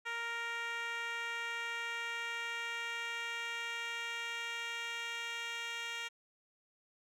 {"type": "tone with band-pass filter sweep", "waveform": "10% pulse", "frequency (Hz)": 466.2, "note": "A#4", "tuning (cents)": 0, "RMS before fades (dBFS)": -40, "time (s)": [0.05, 6.09], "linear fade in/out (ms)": 20, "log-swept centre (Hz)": [1800, 3100], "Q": 1.1, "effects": []}